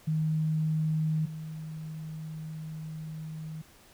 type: tone pair in turn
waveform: sine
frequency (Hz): 156.6 / 157.36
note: D#3 / D#3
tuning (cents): +11 / +20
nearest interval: unison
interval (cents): 9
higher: second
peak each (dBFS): -25 / -36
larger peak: first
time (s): 0.07-1.26 / 1.26-3.62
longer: second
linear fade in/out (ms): 10
effects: pink hiss -57 dBFS RMS until 3.93 s